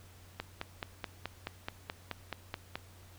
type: click train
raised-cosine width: 0.3 ms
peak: -20 dBFS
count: 12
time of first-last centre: 0.4-2.755 s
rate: 4.67 Hz
effects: added 91 Hz sine -55 dBFS peak until 3.18 s + pink hiss -59 dBFS RMS until 3.18 s